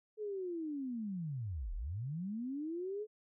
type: linear two-way sweep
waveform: sine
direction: down then up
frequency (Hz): 436 to 34.37 to 436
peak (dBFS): -37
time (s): 0.17-3.07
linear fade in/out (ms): 50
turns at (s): 1.74
effects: none